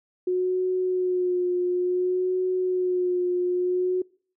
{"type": "tone with vibrato", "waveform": "sine", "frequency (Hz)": 363.5, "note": "F#4", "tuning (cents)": -31, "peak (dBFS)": -21, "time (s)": [0.27, 4.02], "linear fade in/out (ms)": 5, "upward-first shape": "sine", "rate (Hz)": 0.57, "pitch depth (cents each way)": 27, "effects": ["noise-tail reverb RT60 0.5 s tail -25 dB re dry"]}